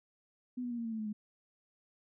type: tone with pitch steps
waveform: sine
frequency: 249.6 / 243.6 / 237.8 / 232.1 / 226.5 / 221.1 / 215.8 / 210.6 Hz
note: B3 / B3 / A#3 / A#3 / A#3 / A3 / A3 / G#3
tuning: +19 / -24 / +35 / -7 / -50 / +9 / -33 / +24 cents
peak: -35 dBFS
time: 0.57-1.13 s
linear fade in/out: 10 ms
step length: 70 ms
effects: none